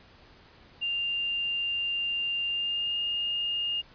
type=tone with pitch glide; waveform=sine; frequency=2794 to 2831 Hz; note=F7 to F7; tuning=0 to +23 cents; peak=-27 dBFS; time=0.81-3.82 s; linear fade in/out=20 ms; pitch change=+23 cents; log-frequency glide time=2.47-2.97 s; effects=pink hiss -55 dBFS RMS until 3.94 s + resampled to 11025 Hz